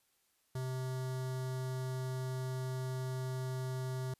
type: tone with notch filter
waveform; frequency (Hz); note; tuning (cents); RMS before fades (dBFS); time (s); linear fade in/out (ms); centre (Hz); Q
square; 129.4; C3; -19; -38; 0.55-4.14; 5; 2500; 1.6
effects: white hiss -75 dBFS RMS until 4.19 s + resampled to 32000 Hz